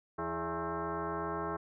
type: tone with frequency modulation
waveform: sine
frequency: 329.6 Hz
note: E4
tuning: in tune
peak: -33 dBFS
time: 0.18-1.57 s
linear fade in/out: 10 ms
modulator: 249 Hz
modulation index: 4.3
effects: none